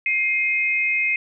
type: tone pair together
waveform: sine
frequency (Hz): 2119 / 2520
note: C7 / D#7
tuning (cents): +21 / +21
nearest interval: minor third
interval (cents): 300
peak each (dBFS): -21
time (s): 0.06-1.16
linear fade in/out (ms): 2
effects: none